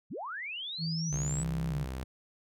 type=linear sweep; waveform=sine; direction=up; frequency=96.5 to 8030 Hz; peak=-36 dBFS; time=0.1-1.44 s; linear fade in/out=20 ms
type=tone with vibrato; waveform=sine; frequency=155.56 Hz; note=D#3; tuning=in tune; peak=-31 dBFS; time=0.78-1.87 s; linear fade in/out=50 ms; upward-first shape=square; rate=1.6 Hz; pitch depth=79 cents each way
type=tone with pitch glide; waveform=sawtooth; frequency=65.9 to 64.84 Hz; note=C2 to C2; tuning=+13 to -15 cents; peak=-32 dBFS; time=1.12-2.04 s; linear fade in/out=10 ms; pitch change=-28 cents; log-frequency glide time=1.45-1.9 s
effects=none